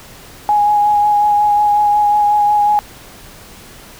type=tone with vibrato; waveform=sine; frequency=830.6 Hz; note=G#5; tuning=in tune; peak=-9 dBFS; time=0.49-2.79 s; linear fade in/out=0 ms; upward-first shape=sine; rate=5.5 Hz; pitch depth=16 cents each way; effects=pink hiss -38 dBFS RMS until 3.99 s